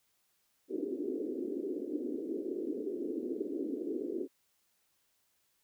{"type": "band-pass noise", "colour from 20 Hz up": "pink", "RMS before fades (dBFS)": -37, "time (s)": [0.68, 4.28], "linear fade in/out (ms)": 50, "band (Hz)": [270, 430], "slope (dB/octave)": 48, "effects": ["white hiss -75 dBFS RMS until 5.63 s"]}